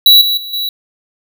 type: tone with level steps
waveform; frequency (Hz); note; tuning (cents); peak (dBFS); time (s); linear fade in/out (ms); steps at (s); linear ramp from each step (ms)
square; 3922; B7; -13; -3 / -12 / -24 / -16; 0.06-0.69; 2; 0.21 / 0.37 / 0.53; 5
effects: none